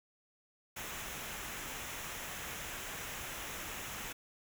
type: noise with comb filter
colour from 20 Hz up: pink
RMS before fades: -43 dBFS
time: 0.76-4.13 s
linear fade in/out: 10 ms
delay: 0.22 ms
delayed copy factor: -0.55
effects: none